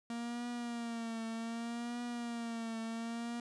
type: tone with vibrato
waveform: 45% pulse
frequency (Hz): 233.1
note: A#3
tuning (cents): 0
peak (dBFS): -38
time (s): 0.1-3.4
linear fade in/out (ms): 2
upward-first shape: triangle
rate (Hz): 0.65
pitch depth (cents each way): 64
effects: resampled to 22050 Hz